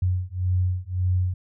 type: beating tone pair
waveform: sine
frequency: 90.4 / 92.2 Hz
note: F#2 / F#2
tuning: -40 / -6 cents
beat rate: 1.8 Hz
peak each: -24 / -24 dBFS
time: 0.02-1.34 s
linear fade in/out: 5 ms
effects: none